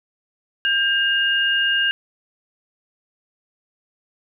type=tone pair together; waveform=sine; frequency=1599.8 / 2835 Hz; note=G6 / F7; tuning=+35 / +25 cents; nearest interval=minor seventh; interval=990 cents; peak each=-19 dBFS; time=0.65-1.91 s; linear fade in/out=0 ms; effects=none